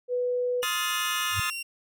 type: tone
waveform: sine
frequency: 493.9 Hz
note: B4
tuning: in tune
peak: -24 dBFS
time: 0.08-0.65 s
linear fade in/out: 50 ms
type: tone with pitch glide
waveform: sawtooth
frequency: 2904 to 2752 Hz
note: F#7 to F7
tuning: -33 to -26 cents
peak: -29 dBFS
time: 0.62-1.63 s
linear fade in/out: 10 ms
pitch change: -93 cents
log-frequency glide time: 1.26-1.42 s
type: chord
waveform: 25% pulse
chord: F dominant seventh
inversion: second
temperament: just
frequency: 1047.7 / 1257.2 / 1396.9 / 1746.1 Hz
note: C6 / Eb6 / F6 / A6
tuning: +2 / +18 / 0 / -14 cents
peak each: -32 / -27 / -32 / -28 dBFS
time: 0.63-1.5 s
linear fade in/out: 0 ms
type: tone with exponential growth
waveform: sine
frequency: 98 Hz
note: G2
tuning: in tune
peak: -23 dBFS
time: 1.3-1.4 s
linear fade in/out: 5 ms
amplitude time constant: 21 ms
effects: none